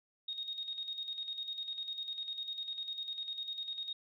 sine tone with tremolo, 3729 Hz, A#7, in tune, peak -36 dBFS, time 0.28-3.93 s, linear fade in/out 5 ms, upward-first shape square, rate 10 Hz, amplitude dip 55%, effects none

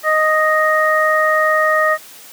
harmonic tone, 622.3 Hz, D#5, in tune, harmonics 1 / 2 / 3, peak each -16 / -16 / -16 dBFS, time 0.03-1.98 s, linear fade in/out 50 ms, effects white hiss -39 dBFS RMS until 2.32 s + high-pass 200 Hz 12 dB/octave

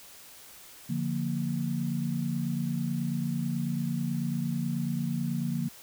sine chord, Bb major, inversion first, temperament just, 145.68 / 174.81 / 233.1 Hz, D3 / F3 / Bb3, -14 / +2 / 0 cents, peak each -32 dBFS, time 0.89-5.69 s, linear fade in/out 10 ms, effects white hiss -50 dBFS RMS until 5.82 s

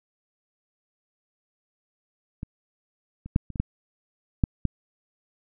clicks, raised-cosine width 5 ms, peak -20 / -25 / -7 / -25 / -20 / -11 / -7 / -10 dBFS, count 8, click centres 2.431 / 3.26 / 3.361 / 3.503 / 3.558 / 3.6 / 4.438 / 4.653 s, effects none

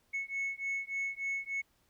sine beating tone pair, 2199 / 2202.4 Hz, C#7 / C#7, -14 / -12 cents, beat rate 3.4 Hz, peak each -35 / -35 dBFS, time 0.13-1.62 s, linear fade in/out 20 ms, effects tanh soft clip ceiling -30 dBFS + pink hiss -72 dBFS RMS until 1.89 s

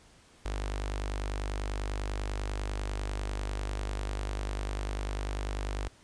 sawtooth tone with notch filter, 50.1 Hz, G1, 38 cents sharp, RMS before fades -34 dBFS, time 0.45-5.88 s, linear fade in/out 5 ms, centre 160 Hz, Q 0.62, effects pink hiss -59 dBFS RMS until 6.03 s + resampled to 22050 Hz

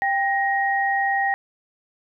sine tone pair together, 790 / 1878.9 Hz, G5 / A#6, +13 / +13 cents, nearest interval octave + minor third, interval 1500 cents, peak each -21 / -22 dBFS, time 0.02-1.34 s, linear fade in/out 0 ms, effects none

